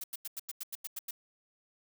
blue noise bursts, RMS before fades -39 dBFS, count 10, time 0.01-1.11 s, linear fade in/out 5 ms, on 29 ms, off 90 ms, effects none

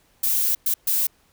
violet noise bursts at uneven times, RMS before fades -21 dBFS, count 3, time 0.23-0.55 / 0.66-0.74 / 0.87-1.07 s, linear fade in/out 5 ms, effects pink hiss -61 dBFS RMS until 1.32 s

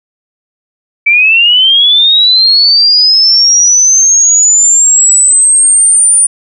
sine linear sweep, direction up, 2300 to 9397 Hz, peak -3 dBFS, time 1.06-6.27 s, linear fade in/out 10 ms, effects none

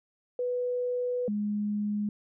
sine tone pair in turn, 493.9 / 207.9 Hz, B4 / G#3, 0 / +2 cents, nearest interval octave + minor third, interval 1498 cents, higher first, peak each -27 / -27 dBFS, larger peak neither, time 0.39-1.28 / 1.28-2.09 s, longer first, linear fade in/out 2 ms, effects none

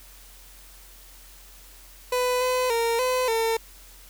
30% pulse tone with pitch steps, 498.9 / 506 / 462.5 / 508 / 452.3 Hz, B4 / B4 / A#4 / B4 / A4, +17 / +42 / -14 / +49 / +48 cents, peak -19 dBFS, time 2.12-3.57 s, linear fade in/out 5 ms, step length 290 ms, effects added 44 Hz sine -49 dBFS peak until 4.09 s + white hiss -50 dBFS RMS until 4.09 s

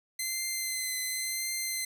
10% pulse tone with vibrato, 2062 Hz, C7, 26 cents flat, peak -22 dBFS, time 0.19-1.85 s, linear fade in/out 5 ms, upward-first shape triangle, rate 0.93 Hz, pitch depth 24 cents each way, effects none

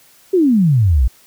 sine exponential sweep, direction down, 396.6 to 55 Hz, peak -9 dBFS, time 0.33-1.08 s, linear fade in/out 10 ms, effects white hiss -49 dBFS RMS until 1.26 s

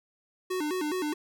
square tone with vibrato, 333.1 Hz, E4, 18 cents sharp, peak -29 dBFS, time 0.5-1.14 s, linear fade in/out 10 ms, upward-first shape square, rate 4.8 Hz, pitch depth 180 cents each way, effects none

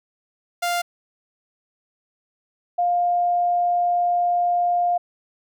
sawtooth / sine tone pair in turn, 698.5 / 704.2 Hz, F5 / F5, 0 / +14 cents, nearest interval unison, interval 14 cents, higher second, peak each -17 dBFS, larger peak neither, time 0.62-0.82 / 2.78-4.98 s, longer second, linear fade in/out 10 ms, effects none

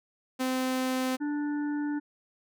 sawtooth tone, 258.1 Hz, C4, 23 cents flat, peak -23 dBFS, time 0.39-1.17 s, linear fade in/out 20 ms
harmonic tone, 293.7 Hz, D4, in tune, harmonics 1 / 3 / 5 / 6, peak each -28 / -43 / -44 / -49 dBFS, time 1.2-2 s, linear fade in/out 20 ms
effects none

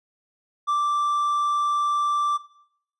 triangle tone, 1173 Hz, D6, 2 cents flat, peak -18 dBFS, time 0.67-2.38 s, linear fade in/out 20 ms, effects noise-tail reverb RT60 0.7 s tail -18 dB re dry + resampled to 24000 Hz

